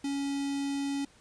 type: tone with notch filter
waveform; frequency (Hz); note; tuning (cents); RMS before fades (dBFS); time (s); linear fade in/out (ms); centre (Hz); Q
square; 279.2; C#4; +13; -32; 0.04-1.05; 5; 1200; 0.84
effects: pink hiss -60 dBFS RMS until 1.2 s + resampled to 22050 Hz